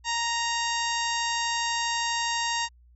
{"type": "harmonic tone", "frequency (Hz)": 932.3, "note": "A#5", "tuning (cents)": 0, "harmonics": [1, 2, 3, 4, 5, 6, 7, 8], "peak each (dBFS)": [-29, -32, -34, -35, -36, -37, -37, -38], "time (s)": [0.04, 2.69], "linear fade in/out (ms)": 50, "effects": ["added 60 Hz sine -53 dBFS peak until 2.95 s"]}